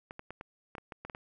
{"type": "clicks", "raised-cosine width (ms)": 0.5, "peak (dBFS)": -27, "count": 10, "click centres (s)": [0.109, 0.194, 0.306, 0.411, 0.752, 0.782, 0.922, 1.05, 1.098, 1.149], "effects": []}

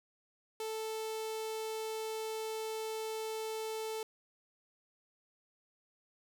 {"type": "tone with notch filter", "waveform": "sawtooth", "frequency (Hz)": 440, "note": "A4", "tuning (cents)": 0, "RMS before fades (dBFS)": -39, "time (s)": [0.6, 4.03], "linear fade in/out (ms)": 2, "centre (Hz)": 1600, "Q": 1.5, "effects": []}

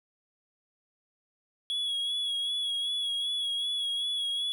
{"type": "tone with vibrato", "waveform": "triangle", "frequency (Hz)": 3351, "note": "G#7", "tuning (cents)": 15, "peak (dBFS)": -27, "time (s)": [1.7, 4.52], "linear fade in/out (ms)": 0, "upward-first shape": "sine", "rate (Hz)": 2.6, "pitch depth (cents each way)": 32, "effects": []}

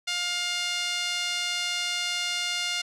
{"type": "tone with band-pass filter", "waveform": "5% pulse", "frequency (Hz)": 707, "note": "F5", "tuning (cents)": 21, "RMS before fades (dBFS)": -29, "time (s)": [0.07, 2.82], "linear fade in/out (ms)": 10, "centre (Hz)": 2700, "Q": 0.96, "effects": []}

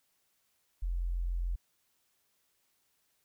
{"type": "tone", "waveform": "sine", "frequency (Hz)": 43.52, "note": "F1", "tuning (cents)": -5, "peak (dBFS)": -30, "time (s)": [0.82, 1.56], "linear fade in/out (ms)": 10, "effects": ["white hiss -75 dBFS RMS until 3.24 s"]}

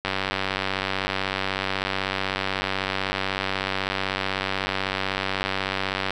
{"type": "click train", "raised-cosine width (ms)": 0.3, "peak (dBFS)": -8, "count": 583, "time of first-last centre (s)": [0.05, 6.106], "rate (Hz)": 96.1, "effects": []}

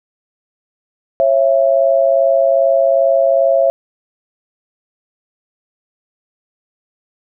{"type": "tone pair together", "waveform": "sine", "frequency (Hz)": [545.5, 668], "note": ["C#5", "E5"], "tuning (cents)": [-28, 23], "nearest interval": "major third", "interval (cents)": 351, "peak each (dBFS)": -12, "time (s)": [1.2, 3.7], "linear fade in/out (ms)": 0, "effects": []}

